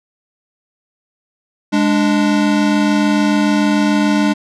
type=tone pair together; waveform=square; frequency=206.8 / 293.7 Hz; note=G#3 / D4; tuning=-7 / 0 cents; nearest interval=tritone; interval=607 cents; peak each=-15 dBFS; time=1.72-4.34 s; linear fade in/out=20 ms; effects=low-pass 6000 Hz 12 dB/octave